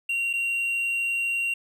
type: tone with dropouts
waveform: triangle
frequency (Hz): 2756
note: F7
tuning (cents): -24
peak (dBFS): -22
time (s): 0.09-1.54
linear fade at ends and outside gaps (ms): 5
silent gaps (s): 0.331-0.335
effects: none